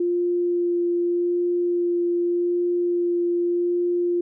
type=tone with vibrato; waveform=sine; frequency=349.2 Hz; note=F4; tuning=in tune; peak=-19 dBFS; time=0-4.21 s; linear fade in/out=5 ms; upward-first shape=sine; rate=0.84 Hz; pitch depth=9 cents each way; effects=none